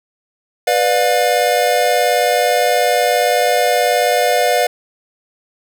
square chord, B diminished, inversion none, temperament just, 493.9 / 592.7 / 711.2 Hz, B4 / D5 / F5, 0 / +16 / +31 cents, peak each -18 / -18 / -16 dBFS, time 0.67-4.67 s, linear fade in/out 5 ms, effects none

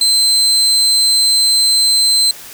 35% pulse tone, 4100 Hz, C8, 36 cents flat, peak -8 dBFS, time 0.01-2.31 s, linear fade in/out 2 ms, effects white hiss -34 dBFS RMS until 2.53 s

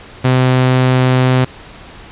sawtooth tone, 128.3 Hz, C3, 34 cents flat, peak -5 dBFS, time 0.24-1.45 s, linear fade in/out 10 ms, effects pink hiss -36 dBFS RMS until 2.11 s + resampled to 8000 Hz

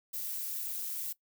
violet noise with amplitude modulation, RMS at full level -35 dBFS, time 0.13-1.13 s, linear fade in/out 10 ms, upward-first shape sine, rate 223 Hz, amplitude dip 50%, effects noise-tail reverb RT60 0.1 s tail -19 dB re dry

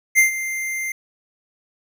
square tone with ADSR envelope, 2093 Hz, C7, in tune, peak -10 dBFS, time 0.15-0.92 s, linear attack 36 ms, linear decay 120 ms, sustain -14 dB, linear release 3 ms, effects none

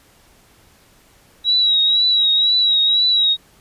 sine tone with vibrato, 3860 Hz, B7, 40 cents flat, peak -12 dBFS, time 1.44-3.37 s, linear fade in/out 50 ms, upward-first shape triangle, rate 2 Hz, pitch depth 57 cents each way, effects pink hiss -52 dBFS RMS until 3.6 s + resampled to 32000 Hz

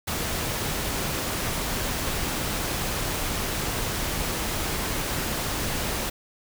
pink noise, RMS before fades -28 dBFS, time 0.07-6.1 s, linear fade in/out 10 ms, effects none

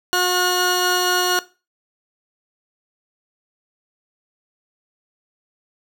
15% pulse tone pair together, 361.5 / 1441.8 Hz, F#4 / F#6, -40 / -45 cents, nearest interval 2 octaves, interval 2395 cents, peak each -13 dBFS, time 0.13-1.39 s, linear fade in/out 0 ms, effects noise-tail reverb RT60 0.3 s tail -18 dB re dry

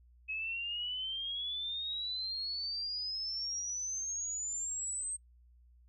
sine exponential sweep, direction up, 2555 to 8372 Hz, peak -35 dBFS, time 0.28-5.17 s, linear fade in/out 20 ms, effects noise-tail reverb RT60 0.1 s tail -24 dB re dry + added 60 Hz sine -59 dBFS peak until 5.88 s

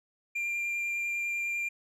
triangle tone with vibrato, 2386 Hz, D7, 27 cents sharp, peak -28 dBFS, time 0.35-1.69 s, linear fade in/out 10 ms, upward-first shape triangle, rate 10 Hz, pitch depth 9 cents each way, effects resampled to 32000 Hz

